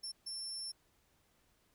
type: tone bursts at uneven times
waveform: 35% pulse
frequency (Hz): 5390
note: E8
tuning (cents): +38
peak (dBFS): -38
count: 2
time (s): 0.03-0.12 / 0.26-0.72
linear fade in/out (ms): 10
effects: pink hiss -73 dBFS RMS until 1.74 s